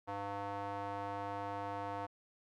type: tone with band-pass filter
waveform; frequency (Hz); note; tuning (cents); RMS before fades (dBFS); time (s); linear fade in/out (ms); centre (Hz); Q
square; 100.5; G2; +44; -41; 0.07-2.07; 20; 850; 2.2
effects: none